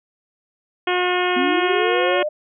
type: harmonic tone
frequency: 360.3 Hz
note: F#4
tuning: 46 cents flat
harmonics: 1 / 2 / 3 / 4 / 5 / 6 / 7 / 8 / 9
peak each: -21 / -24 / -26 / -27 / -28 / -29 / -29 / -30 / -31 dBFS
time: 0.87-2.23 s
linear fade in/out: 5 ms
type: linear sweep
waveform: sine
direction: up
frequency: 246.9 to 615 Hz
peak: -20 dBFS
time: 1.36-2.29 s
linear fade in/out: 10 ms
effects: none